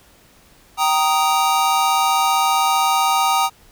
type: chord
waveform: square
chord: Eb major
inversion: first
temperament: just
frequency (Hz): 777.8 / 933.4 / 1244.5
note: G5 / Bb5 / Eb6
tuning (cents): -14 / +2 / 0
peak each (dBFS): -20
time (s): 0.77-3.5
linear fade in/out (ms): 50
effects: pink hiss -51 dBFS RMS until 3.71 s